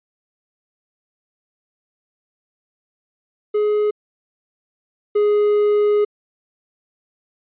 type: tone pair in turn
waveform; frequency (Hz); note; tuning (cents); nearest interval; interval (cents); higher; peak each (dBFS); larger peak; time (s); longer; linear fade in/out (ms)
triangle; 420 / 416.1; G#4 / G#4; +19 / +3; unison; 16; first; -13 / -11; second; 3.54-3.91 / 5.15-6.05; second; 10
effects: resampled to 8000 Hz